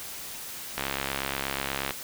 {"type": "click train", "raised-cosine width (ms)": 0.3, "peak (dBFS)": -12, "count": 78, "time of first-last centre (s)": [0.78, 1.907], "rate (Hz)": 68.3, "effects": ["white hiss -39 dBFS RMS until 2.03 s"]}